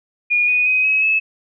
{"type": "tone with pitch steps", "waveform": "sine", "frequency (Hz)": [2438, 2476, 2515, 2555, 2595], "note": ["D#7", "D#7", "D#7", "D#7", "E7"], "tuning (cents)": [-36, -9, 18, 45, -28], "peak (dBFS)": -13, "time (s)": [0.3, 1.2], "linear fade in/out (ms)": 20, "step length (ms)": 180, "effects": []}